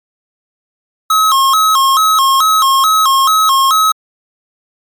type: tone with vibrato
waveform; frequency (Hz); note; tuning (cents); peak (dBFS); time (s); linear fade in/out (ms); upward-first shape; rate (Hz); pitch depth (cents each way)
square; 1174.7; D6; 0; -8; 1.1-3.92; 5; square; 2.3; 150
effects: MP3 96 kbps